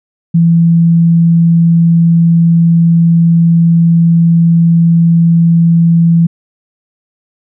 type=tone; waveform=sine; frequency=167.5 Hz; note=E3; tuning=28 cents sharp; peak=-4 dBFS; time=0.34-6.27 s; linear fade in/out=10 ms; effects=none